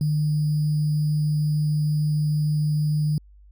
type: tone with sample-and-hold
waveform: sine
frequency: 151.1 Hz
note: D3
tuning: 50 cents sharp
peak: -19 dBFS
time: 0.01-3.18 s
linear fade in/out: 2 ms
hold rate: 4900 Hz
effects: added 50 Hz sine -47 dBFS peak until 3.51 s